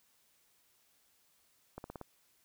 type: accelerating click train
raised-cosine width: 1 ms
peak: -29 dBFS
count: 5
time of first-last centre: 1.78-2.013 s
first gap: 61 ms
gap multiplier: 0.97
effects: white hiss -71 dBFS RMS until 2.44 s